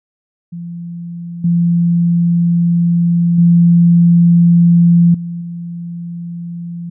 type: tone with level steps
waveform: sine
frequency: 171.3 Hz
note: F3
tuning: 33 cents flat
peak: -23 / -9 / -5 / -20 / -22 dBFS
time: 0.52-6.9 s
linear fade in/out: 10 ms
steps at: 1.44 / 3.38 / 5.14 / 5.41 s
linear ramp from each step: 5 ms
effects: none